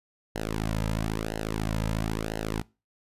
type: tone with flanger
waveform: sawtooth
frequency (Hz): 54.1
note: A1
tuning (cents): -29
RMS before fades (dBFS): -30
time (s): 0.35-2.62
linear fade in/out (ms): 10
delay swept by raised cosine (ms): 0.84 to 2.74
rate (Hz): 1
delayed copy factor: -0.9
effects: noise-tail reverb RT60 0.3 s tail -23 dB re dry + resampled to 32000 Hz